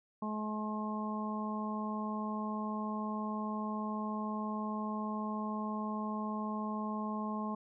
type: harmonic tone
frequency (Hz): 213.6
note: G#3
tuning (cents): +49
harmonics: 1 / 2 / 3 / 4 / 5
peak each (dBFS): -36 / -47 / -46 / -44 / -41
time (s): 0.22-7.55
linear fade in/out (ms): 5
effects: none